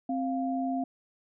sine tone pair together, 263.3 / 698.5 Hz, C4 / F5, +11 / 0 cents, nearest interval octave + perfect fourth, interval 1689 cents, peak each -29 / -32 dBFS, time 0.09-0.84 s, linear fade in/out 5 ms, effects none

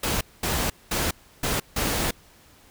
pink noise bursts at uneven times, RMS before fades -25 dBFS, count 5, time 0.03-0.21 / 0.43-0.7 / 0.91-1.11 / 1.43-1.6 / 1.76-2.11 s, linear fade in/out 5 ms, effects pink hiss -54 dBFS RMS until 2.7 s

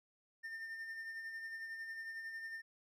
triangle tone with tremolo, 1807 Hz, A6, 46 cents sharp, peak -40 dBFS, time 0.43-2.62 s, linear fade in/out 20 ms, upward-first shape sine, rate 11 Hz, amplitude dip 40%, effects none

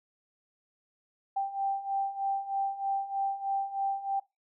sine beating tone pair, 784 / 787.2 Hz, G5 / G5, 0 / +7 cents, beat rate 3.2 Hz, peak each -34 / -30 dBFS, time 1.36-4.2 s, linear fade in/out 10 ms, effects noise-tail reverb RT60 0.2 s tail -19 dB re dry

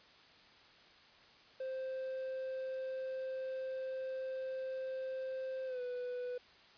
triangle tone with pitch glide, 523.3 to 494.8 Hz, C5 to B4, 0 to +3 cents, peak -36 dBFS, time 1.6-6.38 s, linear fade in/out 5 ms, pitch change -97 cents, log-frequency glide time 5.66-5.81 s, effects white hiss -61 dBFS RMS until 6.77 s + resampled to 11025 Hz

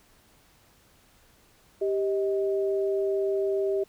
sine tone pair together, 392.3 / 630 Hz, G4 / D#5, +1 / +21 cents, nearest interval minor sixth, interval 820 cents, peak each -24 / -31 dBFS, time 1.81-3.84 s, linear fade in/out 10 ms, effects pink hiss -60 dBFS RMS until 3.88 s

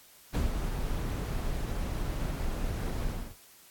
brown noise with ADSR envelope, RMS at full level -26 dBFS, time 0.33-3.36 s, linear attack 20 ms, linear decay 160 ms, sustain -6 dB, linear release 270 ms, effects white hiss -56 dBFS RMS until 3.7 s + AAC 64 kbps

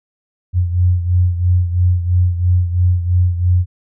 sine beating tone pair, 88.8 / 91.8 Hz, F2 / F#2, +29 / -13 cents, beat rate 3 Hz, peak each -12 / -18 dBFS, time 0.53-3.66 s, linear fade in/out 50 ms, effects none

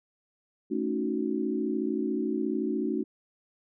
sine chord, D# half-diminished seventh, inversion second, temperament equal, 220 / 277.2 / 311.1 / 370 Hz, A3 / C#4 / D#4 / F#4, 0 / 0 / 0 / 0 cents, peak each -32 dBFS, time 0.7-3.04 s, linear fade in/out 20 ms, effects none

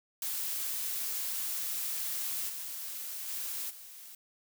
blue noise with level steps, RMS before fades -35 / -40 / -37 / -49 dBFS, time 0.22-4.15 s, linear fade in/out 2 ms, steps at 2.48 / 3.27 / 3.69 s, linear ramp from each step 20 ms, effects none

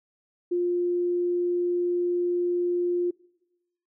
sine tone, 352.2 Hz, F4, 15 cents sharp, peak -22 dBFS, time 0.51-3.11 s, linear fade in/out 10 ms, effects noise-tail reverb RT60 1.0 s tail -24 dB re dry

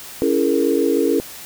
sine chord, A# half-diminished seventh, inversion first, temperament just, 279.7 / 335.6 / 419.5 / 466.2 Hz, C#4 / E4 / G#4 / A#4, +16 / +31 / +17 / 0 cents, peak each -20 dBFS, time 0.22-1.2 s, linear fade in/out 0 ms, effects white hiss -36 dBFS RMS until 1.45 s

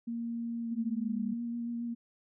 sine tone with pitch glide, 233.1 to 202.9 Hz, A#3 to G#3, 0 to -40 cents, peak -33 dBFS, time 0.07-1.34 s, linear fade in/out 10 ms, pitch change -240 cents, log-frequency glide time 0.62-1.22 s
sine tone with vibrato, 235.6 Hz, A#3, 19 cents sharp, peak -33 dBFS, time 0.71-1.95 s, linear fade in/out 20 ms, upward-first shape sine, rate 7.3 Hz, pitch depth 16 cents each way
effects none

